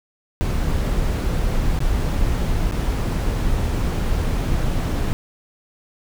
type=noise with dropouts; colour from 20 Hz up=brown; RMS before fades=-20 dBFS; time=0.41-5.13 s; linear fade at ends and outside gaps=0 ms; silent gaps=1.79-1.804 / 2.712-2.722 s; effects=none